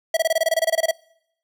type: tone bursts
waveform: square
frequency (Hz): 652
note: E5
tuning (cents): -19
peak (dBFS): -16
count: 15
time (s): 0.14-0.912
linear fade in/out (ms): 5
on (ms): 30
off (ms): 23
effects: noise-tail reverb RT60 0.8 s tail -26 dB re dry